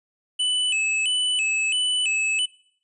square tone with vibrato, 2787 Hz, F7, 4 cents flat, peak -21 dBFS, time 0.39-2.46 s, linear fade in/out 10 ms, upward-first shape square, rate 1.5 Hz, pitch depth 120 cents each way, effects noise-tail reverb RT60 0.6 s tail -22 dB re dry + resampled to 24000 Hz

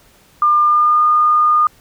sine tone with pitch glide, 1200 to 1219.6 Hz, D6 to D#6, +37 to -35 cents, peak -9 dBFS, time 0.42-1.67 s, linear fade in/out 2 ms, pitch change +28 cents, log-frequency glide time 0.64-1.03 s, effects pink hiss -50 dBFS RMS until 1.8 s

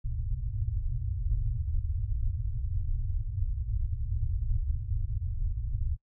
pink low-pass noise, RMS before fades -30 dBFS, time 0.04-5.97 s, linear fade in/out 20 ms, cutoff 120 Hz, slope 96 dB/octave, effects noise-tail reverb RT60 0.1 s tail -23 dB re dry

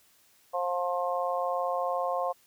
harmonic tone, 177.3 Hz, F3, 26 cents sharp, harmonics 3 / 4 / 5 / 6, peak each -31 / -31 / -37 / -33 dBFS, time 0.53-2.33 s, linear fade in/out 20 ms, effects white hiss -63 dBFS RMS until 2.46 s

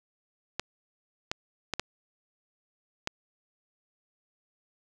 clicks, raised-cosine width 0.2 ms, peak -12 dBFS, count 5, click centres 0.596 / 1.315 / 1.737 / 1.796 / 3.074 s, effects none

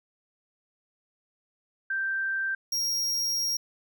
sine / 45% pulse tone pair in turn, 1568 / 5603 Hz, G6 / F8, 0 / +5 cents, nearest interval octave + minor seventh, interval 2205 cents, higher second, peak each -26 dBFS, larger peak neither, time 1.9-2.55 / 2.72-3.57 s, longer second, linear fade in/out 5 ms, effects none

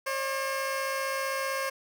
15% pulse tone pair together, 538.5 / 594 Hz, C5 / D5, +50 / +20 cents, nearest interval major second, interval 170 cents, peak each -23 / -32 dBFS, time 0.06-1.7 s, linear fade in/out 10 ms, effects none

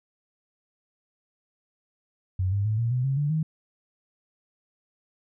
sine tone with pitch steps, 93 / 100.25 / 108.07 / 116.5 / 125.58 / 135.38 / 145.93 / 157.31 Hz, F#2 / G2 / A2 / A#2 / B2 / C#3 / D3 / D#3, +9 / +39 / -31 / -1 / +29 / -41 / -11 / +19 cents, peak -22 dBFS, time 2.39-3.43 s, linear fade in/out 5 ms, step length 130 ms, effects none

